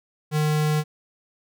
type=tone; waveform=square; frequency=152.3 Hz; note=D#3; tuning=37 cents flat; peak=-20 dBFS; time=0.31-0.84 s; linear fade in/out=50 ms; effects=none